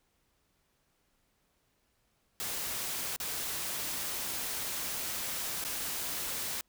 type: noise with dropouts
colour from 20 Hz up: white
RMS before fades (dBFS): -36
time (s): 2.4-6.61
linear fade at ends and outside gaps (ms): 0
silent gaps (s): 3.162-3.201 / 5.64-5.649
effects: pink hiss -74 dBFS RMS until 6.68 s